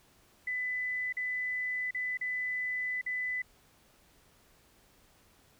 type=tone with dropouts; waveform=sine; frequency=2000 Hz; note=B6; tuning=21 cents sharp; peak=-31 dBFS; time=0.47-3.42 s; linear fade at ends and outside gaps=5 ms; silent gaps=1.126-1.168 / 1.909-1.946 / 2.173-2.211 / 3.014-3.062 s; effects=pink hiss -64 dBFS RMS until 5.59 s